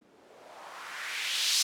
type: noise with low-pass filter sweep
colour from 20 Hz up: violet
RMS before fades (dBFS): -34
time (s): 0.01-1.63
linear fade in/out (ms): 10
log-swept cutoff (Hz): 270 to 5200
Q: 1.9
effects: none